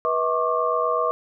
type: tone cluster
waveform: sine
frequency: 488.2 / 640 / 1088 / 1176 Hz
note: B4 / D#5 / C#6 / D6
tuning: -20 / +49 / -33 / +2 cents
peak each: -25 dBFS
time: 0.05-1.11 s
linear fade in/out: 0 ms
effects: none